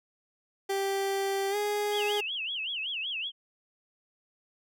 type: tone with pitch glide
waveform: 30% pulse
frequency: 392 to 414.6 Hz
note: G4 to G#4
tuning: 0 to -3 cents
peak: -25 dBFS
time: 0.69-2.21 s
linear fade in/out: 10 ms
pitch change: +97 cents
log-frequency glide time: 1.5-1.56 s
type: tone with vibrato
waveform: sine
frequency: 2935 Hz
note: F#7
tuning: 15 cents flat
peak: -31 dBFS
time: 1.91-3.32 s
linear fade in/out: 50 ms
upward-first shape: sine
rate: 5.3 Hz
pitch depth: 240 cents each way
effects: none